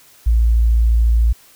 sine tone, 57 Hz, A#1, 38 cents flat, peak -10 dBFS, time 0.26-1.33 s, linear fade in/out 10 ms, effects white hiss -48 dBFS RMS until 1.55 s

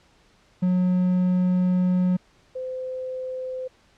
triangle / sine tone pair in turn, 181.8 / 514.2 Hz, F#3 / C5, -30 / -30 cents, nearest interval octave + tritone, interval 1800 cents, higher second, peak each -16 / -28 dBFS, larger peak first, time 0.62-2.17 / 2.55-3.68 s, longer first, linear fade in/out 10 ms, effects pink hiss -59 dBFS RMS until 3.97 s + low-pass 6000 Hz 12 dB/octave

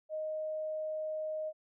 sine tone, 622.3 Hz, D#5, in tune, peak -34 dBFS, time 0.09-1.53 s, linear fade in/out 50 ms, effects none

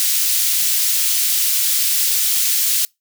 white high-pass noise, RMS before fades -17 dBFS, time 0-2.85 s, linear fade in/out 0 ms, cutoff 3200 Hz, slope 12 dB/octave, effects noise-tail reverb RT60 0.2 s tail -26 dB re dry

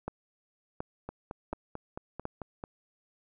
two click trains, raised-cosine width 1 ms, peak -24 / -20 dBFS, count 8 / 4, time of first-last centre 1.09-2.639 / 0.08-2.254 s, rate 4.52 / 1.38 Hz, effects none

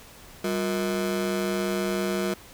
30% pulse ring-modulated tone, 277.4 Hz, C#4, 1 cent sharp, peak -19 dBFS, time 0.44-2.34 s, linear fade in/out 5 ms, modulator 81.6 Hz, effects pink hiss -48 dBFS RMS until 2.53 s

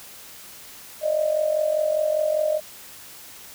sine tone with amplitude modulation, 615 Hz, D#5, 20 cents flat, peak -16 dBFS, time 1.01-2.61 s, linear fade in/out 50 ms, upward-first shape sine, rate 45 Hz, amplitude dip 70%, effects white hiss -43 dBFS RMS until 3.54 s

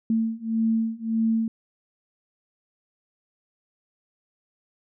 sine beating tone pair, 223.7 / 225.4 Hz, A3 / A3, +29 / +42 cents, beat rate 1.7 Hz, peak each -25 / -24 dBFS, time 0.1-1.48 s, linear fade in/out 2 ms, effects none

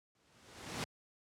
pink noise with exponential growth, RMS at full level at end -36 dBFS, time 0.15-0.84 s, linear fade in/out 1 ms, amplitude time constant 150 ms, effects high-pass 100 Hz 12 dB/octave + low-pass 8000 Hz 12 dB/octave

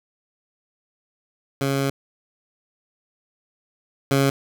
15% pulse tone pair in turn, 137.6 / 137.6 Hz, C#3 / C#3, -12 / -12 cents, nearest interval unison, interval 0 cents, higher neither, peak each -14 / -10 dBFS, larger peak second, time 1.61-1.9 / 4.11-4.3 s, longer first, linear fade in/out 2 ms, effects none

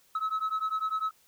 sine beating tone pair, 1285 / 1295 Hz, E6 / E6, -45 / -31 cents, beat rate 10 Hz, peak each -29 dBFS, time 0.15-1.11 s, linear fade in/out 5 ms, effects tanh soft clip ceiling -25 dBFS + white hiss -64 dBFS RMS until 1.27 s

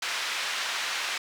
pink band-pass noise, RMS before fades -31 dBFS, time 0.02-1.18 s, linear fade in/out 5 ms, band 1400 to 4900 Hz, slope 12 dB/octave, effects none

